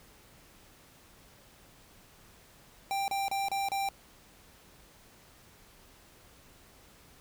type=tone bursts; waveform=square; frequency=788 Hz; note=G5; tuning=9 cents sharp; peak=-30 dBFS; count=5; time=2.91-3.888 s; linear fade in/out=0 ms; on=170 ms; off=32 ms; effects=pink hiss -58 dBFS RMS until 7.2 s